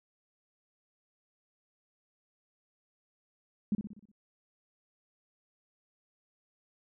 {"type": "tone with echo", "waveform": "sine", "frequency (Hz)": 207.7, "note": "G#3", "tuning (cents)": 0, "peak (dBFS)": -25, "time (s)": [3.72, 3.75], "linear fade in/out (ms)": 2, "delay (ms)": 61, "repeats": 6, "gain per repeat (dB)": -6, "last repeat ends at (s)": 4.116, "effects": []}